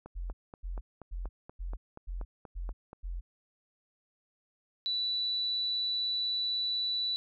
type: click train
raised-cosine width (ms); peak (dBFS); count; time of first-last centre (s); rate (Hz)
1; -31; 13; 0.06-2.931; 4.18
type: tone bursts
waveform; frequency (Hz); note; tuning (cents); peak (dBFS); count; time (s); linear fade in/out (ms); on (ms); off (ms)
sine; 43.65; F1; 0; -34; 7; 0.15-3.21; 20; 180; 300
type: tone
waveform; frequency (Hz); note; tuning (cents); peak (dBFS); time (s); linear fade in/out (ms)
sine; 3958; B7; +3; -29; 4.86-7.16; 0
effects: none